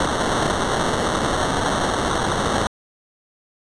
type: noise with sample-and-hold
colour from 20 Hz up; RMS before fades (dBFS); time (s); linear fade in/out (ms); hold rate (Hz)
blue; -21; 0-2.67; 2; 2450
effects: resampled to 22050 Hz